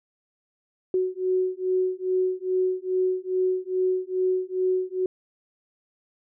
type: beating tone pair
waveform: sine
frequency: 369.5 / 371.9 Hz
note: F#4 / F#4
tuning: -2 / +9 cents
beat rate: 2.4 Hz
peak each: -25 dBFS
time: 0.94-5.06 s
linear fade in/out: 2 ms
effects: none